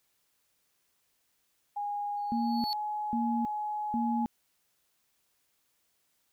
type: tone with pitch glide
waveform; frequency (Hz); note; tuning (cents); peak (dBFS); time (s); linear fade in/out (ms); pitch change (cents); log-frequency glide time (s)
sine; 821 to 842.6; G#5 to G#5; -20 to +25; -31; 1.76-4.26; 10; +45; 2.24-2.68
type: tone with exponential growth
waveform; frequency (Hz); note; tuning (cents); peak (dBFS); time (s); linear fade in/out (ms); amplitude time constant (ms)
triangle; 4425; C#8; -4; -29; 2.17-2.73; 0; 120
type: tone bursts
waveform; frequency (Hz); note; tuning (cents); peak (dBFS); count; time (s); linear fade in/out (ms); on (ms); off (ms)
sine; 233.1; A#3; 0; -28; 3; 2.32-4.26; 0; 320; 490
effects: white hiss -74 dBFS RMS until 6.32 s